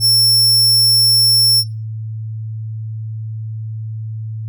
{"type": "tone", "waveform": "sawtooth", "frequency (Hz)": 5400, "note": "E8", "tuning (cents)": 41, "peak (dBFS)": -7, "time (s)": [0, 1.64], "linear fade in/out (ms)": 50, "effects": ["noise-tail reverb RT60 0.3 s tail -23 dB re dry", "added 110 Hz sine -22 dBFS peak until 4.48 s"]}